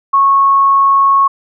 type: tone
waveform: sine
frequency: 1100 Hz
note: C#6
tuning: 14 cents flat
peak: -6 dBFS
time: 0.13-1.28 s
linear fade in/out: 10 ms
effects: none